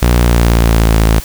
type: tone with pitch glide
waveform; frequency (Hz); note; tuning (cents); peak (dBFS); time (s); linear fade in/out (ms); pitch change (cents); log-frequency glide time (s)
sawtooth; 60.1 to 54.79; B1 to A1; -46 to -7; -3; 0.02-1.2; 5; -161; 0.17-0.95
effects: white hiss -30 dBFS RMS until 1.24 s